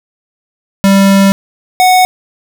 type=tone pair in turn; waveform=square; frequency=196 / 738 Hz; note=G3 / F#5; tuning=0 / -5 cents; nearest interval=octave + major seventh; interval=2295 cents; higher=second; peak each=-5 dBFS; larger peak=neither; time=0.84-1.32 / 1.8-2.05 s; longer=first; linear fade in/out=0 ms; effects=none